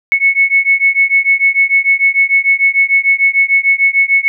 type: beating tone pair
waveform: sine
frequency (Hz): 2200 / 2206.7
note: C#7 / C#7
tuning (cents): -14 / -8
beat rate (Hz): 6.7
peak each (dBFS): -11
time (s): 0.12-4.28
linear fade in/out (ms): 0
effects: none